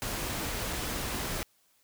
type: noise with dropouts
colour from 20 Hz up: pink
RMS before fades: -34 dBFS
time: 0.02-1.43 s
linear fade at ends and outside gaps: 0 ms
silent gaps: 0.729-0.732 s
effects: white hiss -68 dBFS RMS until 1.83 s